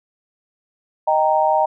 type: chord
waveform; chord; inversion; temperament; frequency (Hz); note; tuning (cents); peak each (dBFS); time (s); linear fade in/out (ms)
sine; Eb major; none; equal with one note detuned; 622.3 / 784 / 928.6; Eb5 / G5 / Bb5; 0 / 0 / -7; -18; 1.07-1.66; 10
effects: none